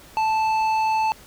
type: tone with tanh clipping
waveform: sine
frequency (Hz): 878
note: A5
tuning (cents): -4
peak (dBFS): -20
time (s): 0.17-1.12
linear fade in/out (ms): 0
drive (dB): 10
effects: pink hiss -47 dBFS RMS until 1.26 s